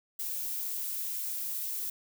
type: noise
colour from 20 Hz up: violet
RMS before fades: -35 dBFS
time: 0.19-1.9 s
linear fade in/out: 5 ms
effects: none